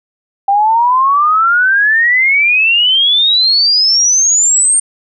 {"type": "exponential sweep", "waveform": "sine", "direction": "up", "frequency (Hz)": [784, 8800], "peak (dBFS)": -7, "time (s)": [0.48, 4.8], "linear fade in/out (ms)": 5, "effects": []}